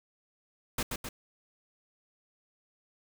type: noise with echo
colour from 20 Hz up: pink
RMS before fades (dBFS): -31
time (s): 0.78-0.83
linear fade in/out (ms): 5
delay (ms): 130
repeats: 2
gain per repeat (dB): -4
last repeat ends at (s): 1.09
effects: none